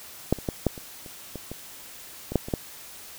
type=clicks; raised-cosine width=2 ms; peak=-6 / -24 / -12 / -7 / -25 / -29 / -21 / -21 / -18 / -6 / -21 / -10 dBFS; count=12; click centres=0.326 / 0.387 / 0.488 / 0.667 / 0.778 / 1.062 / 1.357 / 1.516 / 2.32 / 2.357 / 2.485 / 2.538 s; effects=white hiss -44 dBFS RMS until 3.18 s